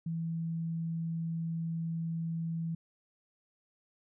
sine tone, 164.81 Hz, E3, in tune, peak -32 dBFS, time 0.06-2.75 s, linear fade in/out 5 ms, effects none

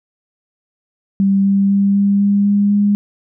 sine tone with pitch steps, 196 / 197.36 / 198.74 / 200.1 / 201.5 / 202.9 / 204.3 Hz, G3 / G3 / G3 / G3 / G3 / G#3 / G#3, 0 / +12 / +24 / +36 / +48 / -40 / -28 cents, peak -10 dBFS, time 1.2-2.95 s, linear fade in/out 0 ms, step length 250 ms, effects none

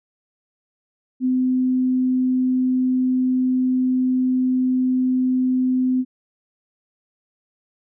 sine tone, 255.6 Hz, C4, 40 cents flat, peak -16 dBFS, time 1.2-6.05 s, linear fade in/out 50 ms, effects none

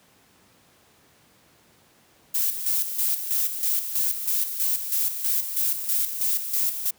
violet noise with tremolo, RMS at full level -23 dBFS, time 2.34-6.91 s, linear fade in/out 10 ms, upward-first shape square, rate 3.1 Hz, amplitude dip 60%, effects pink hiss -58 dBFS RMS until 6.98 s + high-pass 100 Hz 12 dB/octave

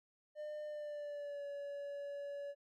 triangle tone with pitch glide, 602 to 568.9 Hz, D5 to C#5, +43 to +45 cents, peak -40 dBFS, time 0.35-2.55 s, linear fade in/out 50 ms, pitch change -98 cents, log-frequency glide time 0.66-1.45 s, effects none

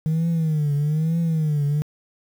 sine tone with vibrato, 155.5 Hz, D#3, 1 cent flat, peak -16 dBFS, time 0.06-1.82 s, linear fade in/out 0 ms, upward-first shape triangle, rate 1.1 Hz, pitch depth 150 cents each way, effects tanh soft clip ceiling -17 dBFS + 8-bit

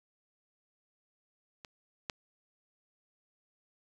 clicks, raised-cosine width 0.2 ms, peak -28 / -17 dBFS, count 2, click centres 1.648 / 2.098 s, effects 9-bit

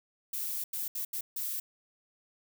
violet noise bursts at uneven times, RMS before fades -35 dBFS, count 5, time 0.33-0.64 / 0.73-0.88 / 0.95-1.05 / 1.13-1.21 / 1.36-1.6 s, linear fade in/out 5 ms, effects none

